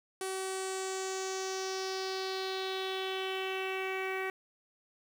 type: tone with low-pass filter sweep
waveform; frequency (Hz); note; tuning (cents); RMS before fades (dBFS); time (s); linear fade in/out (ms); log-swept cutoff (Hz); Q
sawtooth; 380; F#4; +46; -36; 0.21-4.3; 2; 9900 to 2100; 4
effects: 9-bit